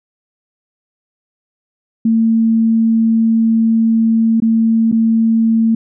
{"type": "tone with dropouts", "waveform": "sine", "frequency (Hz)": 225.5, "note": "A3", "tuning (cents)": 43, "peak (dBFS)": -9, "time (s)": [2.05, 5.75], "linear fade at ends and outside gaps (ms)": 5, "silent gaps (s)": [[4.402, 4.421], [4.916, 4.924]], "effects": []}